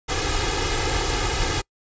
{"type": "noise with comb filter", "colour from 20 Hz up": "pink", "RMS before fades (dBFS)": -23, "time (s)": [0.08, 1.62], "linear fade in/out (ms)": 20, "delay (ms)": 2.4, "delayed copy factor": 0.85, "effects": ["noise-tail reverb RT60 0.1 s tail -26 dB re dry", "resampled to 16000 Hz"]}